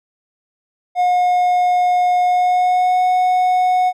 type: tone with pitch glide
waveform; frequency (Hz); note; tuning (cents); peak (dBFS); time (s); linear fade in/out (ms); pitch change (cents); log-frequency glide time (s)
triangle; 720 to 733; F#5 to F#5; -47 to -16; -10; 0.95-3.93; 50; +31; 2.21-3.03
effects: none